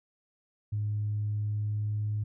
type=tone with pitch glide; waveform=sine; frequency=104.9 to 105.57 Hz; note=G#2 to G#2; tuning=+18 to +29 cents; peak=-27 dBFS; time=0.72-2.24 s; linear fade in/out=10 ms; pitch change=+11 cents; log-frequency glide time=1.36-2.09 s; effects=tanh soft clip ceiling -23 dBFS